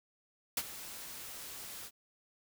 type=noise with ADSR envelope; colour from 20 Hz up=white; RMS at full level=-31 dBFS; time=0.57-1.91 s; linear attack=3 ms; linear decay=46 ms; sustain=-15 dB; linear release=53 ms; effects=none